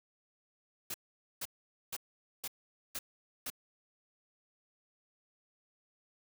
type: noise bursts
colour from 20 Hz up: white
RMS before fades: -39 dBFS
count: 6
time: 0.9-3.502 s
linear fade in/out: 5 ms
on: 42 ms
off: 470 ms
effects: none